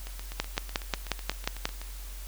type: two click trains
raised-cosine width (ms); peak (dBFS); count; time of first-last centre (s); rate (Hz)
0.2; -9 / -23; 8 / 15; 0.4-1.654 / 0.07-1.816; 5.58 / 8.02
effects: added 45 Hz sine -38 dBFS peak until 2.27 s + white hiss -48 dBFS RMS until 2.27 s